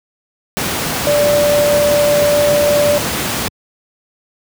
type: tone in noise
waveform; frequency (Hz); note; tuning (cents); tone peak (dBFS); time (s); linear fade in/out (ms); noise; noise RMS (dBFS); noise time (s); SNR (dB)
sine; 585; D5; -7; -10; 1.07-2.98; 0; pink; -18; 0.57-3.48; +5
effects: high-pass 100 Hz 12 dB/octave